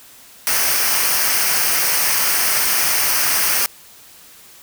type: noise with comb filter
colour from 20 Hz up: white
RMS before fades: -17 dBFS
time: 0.47-3.66 s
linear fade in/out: 0 ms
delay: 0.27 ms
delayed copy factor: -0.6
effects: white hiss -44 dBFS RMS until 4.62 s